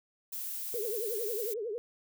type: noise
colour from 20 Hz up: violet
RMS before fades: -38 dBFS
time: 0.32-1.54 s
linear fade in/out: 10 ms
type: tone with vibrato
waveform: sine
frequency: 441.9 Hz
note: A4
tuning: 7 cents sharp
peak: -33 dBFS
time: 0.74-1.78 s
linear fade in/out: 0 ms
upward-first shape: triangle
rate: 11 Hz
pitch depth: 210 cents each way
effects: none